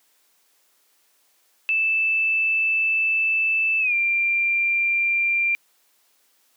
sine tone with pitch glide, 2637 to 2377 Hz, E7 to D7, 0 to +20 cents, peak -18 dBFS, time 1.69-5.55 s, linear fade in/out 0 ms, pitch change -180 cents, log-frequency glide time 3.8-3.94 s, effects white hiss -63 dBFS RMS until 6.56 s + high-pass 300 Hz 12 dB/octave

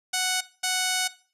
5% pulse tone bursts at uneven times, 740 Hz, F#5, in tune, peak -12 dBFS, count 2, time 0.13-0.41 / 0.63-1.08 s, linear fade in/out 10 ms, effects noise-tail reverb RT60 0.4 s tail -18 dB re dry + resampled to 32000 Hz

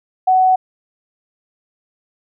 sine tone, 747 Hz, F#5, 16 cents sharp, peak -9 dBFS, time 0.27-0.56 s, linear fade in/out 10 ms, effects none

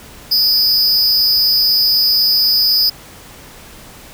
square tone with amplitude modulation, 4978 Hz, D#8, in tune, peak -7 dBFS, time 0.31-2.9 s, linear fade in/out 10 ms, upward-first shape sine, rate 292 Hz, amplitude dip 85%, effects pink hiss -38 dBFS RMS until 4.13 s

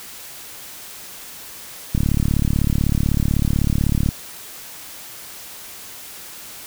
click train, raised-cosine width 5 ms, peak -6 dBFS, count 78, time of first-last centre 1.95-4.089 s, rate 36 Hz, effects white hiss -37 dBFS RMS until 6.66 s

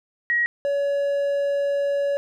sine / triangle tone pair in turn, 1900 / 564.9 Hz, A#6 / C#5, +33 / +33 cents, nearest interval octave + major sixth, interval 2100 cents, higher first, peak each -18 dBFS, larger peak neither, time 0.3-0.46 / 0.65-2.17 s, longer second, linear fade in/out 0 ms, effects none

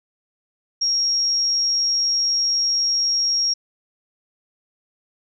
sine tone, 5588 Hz, F8, in tune, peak -17 dBFS, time 0.81-3.54 s, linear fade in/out 10 ms, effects none

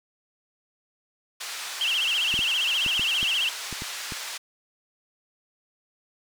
white band-pass noise, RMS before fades -35 dBFS, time 1.4-4.38 s, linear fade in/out 10 ms, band 880 to 6100 Hz, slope 12 dB/octave
sine tone with vibrato, 2944 Hz, F#7, 9 cents flat, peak -22 dBFS, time 1.81-3.49 s, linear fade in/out 2 ms, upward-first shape sine, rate 15 Hz, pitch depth 180 cents each way
clicks, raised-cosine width 3 ms, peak -23 dBFS, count 8, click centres 2.341 / 2.391 / 2.863 / 2.995 / 3.229 / 3.727 / 3.821 / 4.122 s
effects none

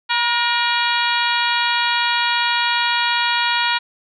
harmonic tone with a mistuned harmonic, 477.4 Hz, A#4, 41 cents sharp, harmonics 2 / 3 / 4 / 5 / 6 / 7 / 8 / 9, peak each -21 / -23 / -24 / -25 / -26 / -26 / -27 / -28 dBFS, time 0.09-3.79 s, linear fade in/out 20 ms, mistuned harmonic 4, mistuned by -40 cents, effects none

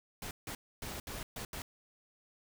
pink noise bursts at uneven times, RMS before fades -42 dBFS, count 6, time 0.22-0.31 / 0.47-0.55 / 0.82-1 / 1.07-1.23 / 1.36-1.45 / 1.53-1.62 s, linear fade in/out 2 ms, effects none

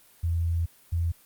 sine tone pair in turn, 84 / 84.42 Hz, E2 / E2, +33 / +42 cents, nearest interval unison, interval 9 cents, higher second, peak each -23 dBFS, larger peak neither, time 0.23-0.66 / 0.92-1.12 s, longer first, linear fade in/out 10 ms, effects white hiss -57 dBFS RMS until 1.25 s + Opus 32 kbps

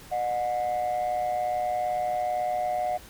sine tone pair together, 609 / 726.7 Hz, D#5 / F#5, -37 / -31 cents, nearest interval minor third, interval 306 cents, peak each -28 / -24 dBFS, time 0.11-2.98 s, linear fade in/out 20 ms, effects tanh soft clip ceiling -22 dBFS + pink hiss -48 dBFS RMS until 3.09 s

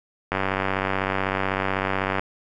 click train, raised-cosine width 0.5 ms, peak -8 dBFS, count 181, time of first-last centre 0.32-2.195 s, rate 96 Hz, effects none

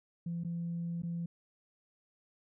sine tone with dropouts, 169.9 Hz, F3, 47 cents flat, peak -33 dBFS, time 0.26-1.26 s, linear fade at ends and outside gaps 5 ms, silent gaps 0.437-0.447 / 1.021-1.033 s, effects tanh soft clip ceiling -30 dBFS

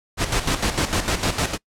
pink noise with tremolo, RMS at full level -20 dBFS, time 0.17-1.58 s, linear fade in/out 50 ms, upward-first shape square, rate 6.6 Hz, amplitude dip 65%, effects noise-tail reverb RT60 0.1 s tail -24 dB re dry + low-pass 9000 Hz 12 dB/octave

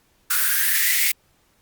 blue noise with high-pass filter sweep, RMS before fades -19 dBFS, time 0.3-1.12 s, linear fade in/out 10 ms, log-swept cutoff 1400 to 2200 Hz, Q 8.7, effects pink hiss -62 dBFS RMS until 1.61 s + Opus 48 kbps

